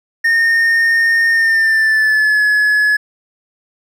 triangle tone with pitch glide, 1833 to 1700.4 Hz, A#6 to G#6, -30 to +40 cents, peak -8 dBFS, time 0.24-2.97 s, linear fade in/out 10 ms, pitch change -130 cents, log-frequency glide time 1.31-2.43 s, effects none

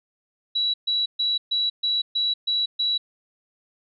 sine tone bursts, 3916 Hz, B7, 15 cents flat, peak -20 dBFS, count 8, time 0.55-2.98 s, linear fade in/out 10 ms, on 190 ms, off 130 ms, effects none

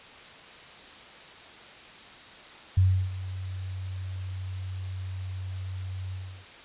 sine tone with ADSR envelope, 93.5 Hz, F#2, 19 cents sharp, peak -16 dBFS, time 2.77-6.46 s, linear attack 8 ms, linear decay 320 ms, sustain -16 dB, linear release 340 ms, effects white hiss -47 dBFS RMS until 6.64 s + resampled to 8000 Hz

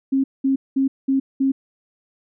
sine tone bursts, 269.2 Hz, C4, 49 cents sharp, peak -15 dBFS, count 5, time 0.12-1.52 s, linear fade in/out 10 ms, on 120 ms, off 200 ms, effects none

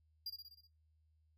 square tone with echo, 4800 Hz, D8, 37 cents sharp, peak -40 dBFS, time 0.26-0.3 s, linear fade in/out 5 ms, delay 62 ms, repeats 6, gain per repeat -4 dB, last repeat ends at 0.672 s, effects noise-tail reverb RT60 0.2 s tail -18 dB re dry + added 78 Hz sine -70 dBFS peak until 1.37 s

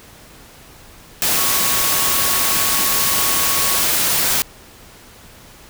sine tone in noise, 1108.7 Hz, C#6, in tune, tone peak -27 dBFS, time 1.37-3.82 s, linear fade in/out 0 ms, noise white, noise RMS -17 dBFS, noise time 1.22-4.42 s, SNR -13 dB, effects pink hiss -43 dBFS RMS until 5.69 s

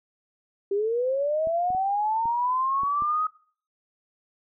sine linear sweep, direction up, 389 to 1268 Hz, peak -22 dBFS, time 0.71-3.27 s, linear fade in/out 5 ms
clicks, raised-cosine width 3 ms, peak -29 dBFS, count 6, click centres 1.472 / 1.704 / 1.749 / 2.256 / 2.834 / 3.022 s
effects noise-tail reverb RT60 0.5 s tail -22 dB re dry

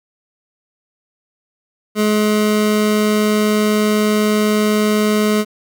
25% pulse tone, 212 Hz, G#3, 36 cents sharp, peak -9 dBFS, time 1.95-5.45 s, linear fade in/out 50 ms, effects 8-bit

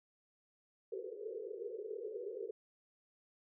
white band-pass noise, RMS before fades -44 dBFS, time 0.92-2.51 s, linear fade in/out 5 ms, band 380 to 490 Hz, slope 96 dB/octave, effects none

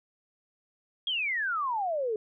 sine exponential sweep, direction down, 3322 to 415.3 Hz, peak -27 dBFS, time 1.07-2.16 s, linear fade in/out 2 ms, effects none

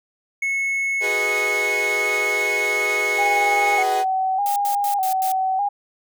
triangle tone, 2193 Hz, C#7, 19 cents flat, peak -18 dBFS, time 0.42-3.83 s, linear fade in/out 5 ms
sawtooth chord, G# minor seventh, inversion third, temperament equal with one note detuned, 367.9 / 415.3 / 493.9 / 622.3 Hz, F#4 / G#4 / B4 / D#5, -10 / 0 / 0 / 0 cents, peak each -29 / -23 / -26 / -27 dBFS, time 1-4.05 s, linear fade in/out 50 ms
sine tone with vibrato, 784 Hz, G5, in tune, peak -18 dBFS, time 3.18-5.69 s, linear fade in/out 10 ms, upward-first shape square, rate 0.83 Hz, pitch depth 59 cents each way
blue noise bursts, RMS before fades -30 dBFS, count 5, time 4.46-5.319 s, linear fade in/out 0 ms, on 99 ms, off 91 ms
effects none

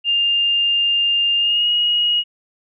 sine tone with pitch glide, 2805 to 2887 Hz, F7 to F#7, +7 to -43 cents, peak -14 dBFS, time 0.04-2.24 s, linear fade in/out 50 ms, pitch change +50 cents, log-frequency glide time 1.37-1.69 s, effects none

